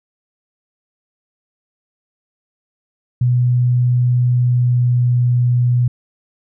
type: tone with pitch glide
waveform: sine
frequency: 123.47 to 122.69 Hz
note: B2 to B2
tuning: 0 to -11 cents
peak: -11 dBFS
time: 3.21-5.88 s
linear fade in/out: 5 ms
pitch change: -11 cents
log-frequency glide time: 4.32-5.02 s
effects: none